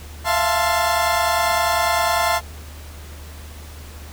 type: chord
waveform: 30% pulse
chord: F major seventh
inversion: third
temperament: equal with one note detuned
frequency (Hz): 668.5 / 698.5 / 880 / 1046.5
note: E5 / F5 / A5 / C6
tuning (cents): +24 / 0 / 0 / 0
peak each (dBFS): -20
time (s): 0.24-2.41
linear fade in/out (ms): 50
effects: added 75 Hz sine -35 dBFS peak until 4.12 s + pink hiss -42 dBFS RMS until 4.12 s